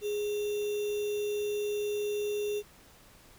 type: tone with sample-and-hold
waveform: sine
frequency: 415.3 Hz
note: G#4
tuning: in tune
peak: -29 dBFS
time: 0.01-2.63 s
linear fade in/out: 50 ms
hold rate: 3150 Hz
effects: pink hiss -57 dBFS RMS until 3.38 s